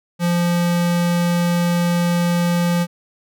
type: tone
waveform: square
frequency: 173.5 Hz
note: F3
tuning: 11 cents flat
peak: -16 dBFS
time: 0.19-2.87 s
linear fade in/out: 50 ms
effects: none